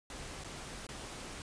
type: noise with dropouts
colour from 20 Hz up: pink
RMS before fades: -45 dBFS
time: 0.1-1.42 s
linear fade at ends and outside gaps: 1 ms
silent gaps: 0.438-0.445 / 0.868-0.889 s
effects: resampled to 22050 Hz